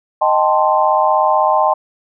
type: chord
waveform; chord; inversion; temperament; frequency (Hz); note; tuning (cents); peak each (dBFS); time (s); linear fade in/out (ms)
sine; A half-diminished seventh; second; equal; 622.3 / 784 / 880 / 1046.5; Eb5 / G5 / A5 / C6; 0 / 0 / 0 / 0; -16; 0.21-1.74; 10
effects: none